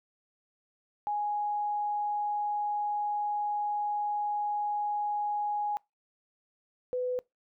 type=tone pair in turn; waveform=sine; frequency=830.6 / 500.5 Hz; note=G#5 / B4; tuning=0 / +23 cents; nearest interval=major sixth; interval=877 cents; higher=first; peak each=-28 dBFS; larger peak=neither; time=1.07-5.77 / 6.93-7.19 s; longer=first; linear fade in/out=0 ms; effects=noise-tail reverb RT60 0.2 s tail -24 dB re dry